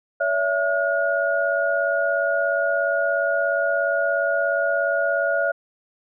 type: tone cluster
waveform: sine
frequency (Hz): 566 / 663 / 1438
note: C#5 / E5 / F#6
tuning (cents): +36 / +10 / -50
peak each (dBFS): -23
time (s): 0.2-5.52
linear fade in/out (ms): 10
effects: none